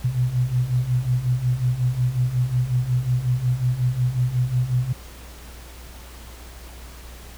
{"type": "beating tone pair", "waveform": "sine", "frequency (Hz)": [121.7, 127.2], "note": ["B2", "C3"], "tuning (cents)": [-25, -48], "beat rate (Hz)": 5.5, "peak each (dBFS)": [-24, -20], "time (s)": [0.04, 4.93], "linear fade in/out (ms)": 10, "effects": ["added 60 Hz sine -39 dBFS peak until 7.37 s", "pink hiss -44 dBFS RMS until 7.37 s"]}